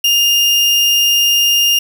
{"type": "tone", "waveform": "35% pulse", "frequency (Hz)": 2820, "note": "F7", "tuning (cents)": 16, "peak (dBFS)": -8, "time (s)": [0.04, 1.79], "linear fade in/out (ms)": 5, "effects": ["7-bit"]}